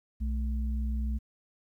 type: tone pair together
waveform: sine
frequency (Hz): 61.74 / 218.2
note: B1 / A3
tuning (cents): 0 / -14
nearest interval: octave + minor seventh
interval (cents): 2186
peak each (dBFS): -28 / -38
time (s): 0.2-1.19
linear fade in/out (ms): 20
effects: 11-bit